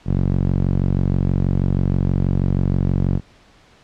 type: tone with band-pass filter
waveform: sawtooth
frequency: 46.25 Hz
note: F#1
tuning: in tune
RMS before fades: -18 dBFS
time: 0.05-3.21 s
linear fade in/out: 50 ms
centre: 150 Hz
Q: 1.2
effects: pink hiss -51 dBFS RMS until 3.83 s + low-pass 5000 Hz 12 dB/octave